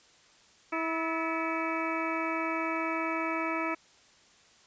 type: harmonic tone with a mistuned harmonic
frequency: 325 Hz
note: E4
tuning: 24 cents flat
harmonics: 1 / 2 / 3 / 4 / 5 / 6 / 7 / 8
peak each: -34 / -37 / -37 / -35 / -43 / -45 / -36 / -43 dBFS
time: 0.72-3.75 s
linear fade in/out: 10 ms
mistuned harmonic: 5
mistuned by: +98 cents
effects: white hiss -60 dBFS RMS until 4.66 s + resampled to 16000 Hz